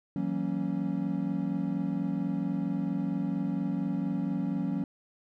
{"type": "chord", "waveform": "triangle", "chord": "F# dominant seventh", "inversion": "third", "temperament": "equal with one note detuned", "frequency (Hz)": [164.81, 189.1, 233.1, 277.2], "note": ["E3", "F#3", "A#3", "C#4"], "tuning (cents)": [0, 38, 0, 0], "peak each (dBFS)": [-33, -30, -34, -31], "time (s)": [0.16, 4.84], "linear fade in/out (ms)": 2, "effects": []}